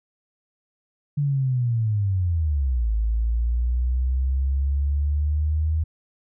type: linear two-way sweep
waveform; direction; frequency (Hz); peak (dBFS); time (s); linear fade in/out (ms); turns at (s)
sine; down then up; 146.83 to 53.5 to 79.5; -19; 1.17-5.84; 10; 2.91
effects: none